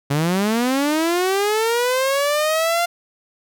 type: linear sweep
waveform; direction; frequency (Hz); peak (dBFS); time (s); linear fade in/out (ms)
sawtooth; up; 136.4 to 698.5; -13; 0.1-2.86; 10
effects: none